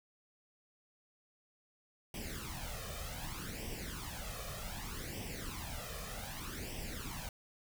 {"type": "noise with flanger", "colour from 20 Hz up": "pink", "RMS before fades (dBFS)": -43, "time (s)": [2.14, 7.29], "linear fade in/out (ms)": 2, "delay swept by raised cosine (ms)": [0.36, 1.66], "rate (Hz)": 0.65, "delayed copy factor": 0.75, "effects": []}